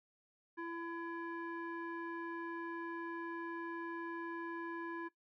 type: tone with low-pass filter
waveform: square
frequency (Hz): 336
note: E4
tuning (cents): +33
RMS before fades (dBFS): -43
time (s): 0.57-5.09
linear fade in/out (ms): 20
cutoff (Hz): 1500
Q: 7.7
effects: noise-tail reverb RT60 0.1 s tail -17 dB re dry